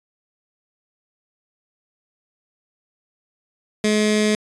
15% pulse tone with notch filter, 212.5 Hz, G#3, 40 cents sharp, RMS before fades -18 dBFS, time 3.84-4.35 s, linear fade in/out 2 ms, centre 870 Hz, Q 0.89, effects resampled to 22050 Hz

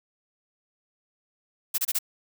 blue noise bursts, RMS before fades -25 dBFS, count 4, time 1.74-1.989 s, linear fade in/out 10 ms, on 42 ms, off 27 ms, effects none

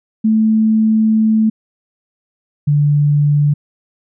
sine tone pair in turn, 219.1 / 146.23 Hz, A3 / D3, -7 / -7 cents, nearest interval perfect fifth, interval 700 cents, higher first, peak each -9 dBFS, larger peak neither, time 0.24-1.5 / 2.67-3.54 s, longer first, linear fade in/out 10 ms, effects none

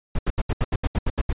brown noise bursts, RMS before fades -21 dBFS, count 11, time 0.15-1.329 s, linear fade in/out 5 ms, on 39 ms, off 75 ms, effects resampled to 8000 Hz

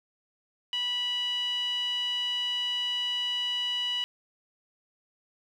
sawtooth tone with band-pass filter, 980 Hz, B5, 14 cents flat, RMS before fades -30 dBFS, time 0.73-4.04 s, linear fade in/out 0 ms, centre 3000 Hz, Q 8.6, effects none

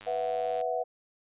click train, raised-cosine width 0.2 ms, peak -29 dBFS, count 63, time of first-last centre 0.01-0.612 s, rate 103 Hz
sine chord, B suspended fourth, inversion none, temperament equal, 493.9 / 659.3 / 740 Hz, B4 / E5 / F#5, 0 / 0 / 0 cents, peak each -32 dBFS, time 0.06-0.84 s, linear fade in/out 20 ms
effects resampled to 8000 Hz

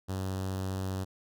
sawtooth tone with notch filter, 94.9 Hz, F#2, 44 cents sharp, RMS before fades -34 dBFS, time 0.08-1.05 s, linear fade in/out 20 ms, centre 2200 Hz, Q 1.4, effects none

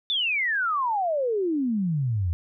sine exponential sweep, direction down, 3592 to 80.6 Hz, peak -22 dBFS, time 0.1-2.33 s, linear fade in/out 0 ms, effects none

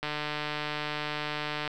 click train, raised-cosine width 0.3 ms, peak -16 dBFS, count 248, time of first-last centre 0.03-1.677 s, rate 150 Hz, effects none

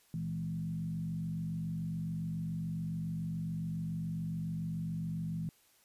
sine tone with frequency modulation, 164.3 Hz, E3, 5 cents flat, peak -34 dBFS, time 0.14-5.49 s, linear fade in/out 0 ms, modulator 47.1 Hz, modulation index 0.81, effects white hiss -67 dBFS RMS until 5.84 s + resampled to 32000 Hz

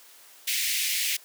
pink high-pass noise, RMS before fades -27 dBFS, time 0.47-1.17 s, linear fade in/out 10 ms, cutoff 2000 Hz, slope 48 dB/octave, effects white hiss -52 dBFS RMS until 1.24 s + high-pass 400 Hz 12 dB/octave

